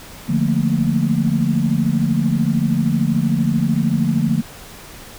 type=chord; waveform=sine; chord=Bb major seventh; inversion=first; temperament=equal; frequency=146.83 / 174.61 / 220 / 233.1 Hz; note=D3 / F3 / A3 / Bb3; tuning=0 / 0 / 0 / 0 cents; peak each=-20 dBFS; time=0.28-4.42 s; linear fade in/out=20 ms; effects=pink hiss -38 dBFS RMS until 5.18 s